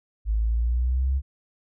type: exponential sweep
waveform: sine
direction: up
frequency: 52.4 to 68.6 Hz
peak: -20 dBFS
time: 0.25-1.22 s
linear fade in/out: 50 ms
effects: none